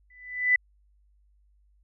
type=tone with exponential growth; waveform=sine; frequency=1993 Hz; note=B6; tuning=15 cents sharp; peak=-15 dBFS; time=0.1-0.56 s; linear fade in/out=5 ms; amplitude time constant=100 ms; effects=added 50 Hz sine -60 dBFS peak until 1.83 s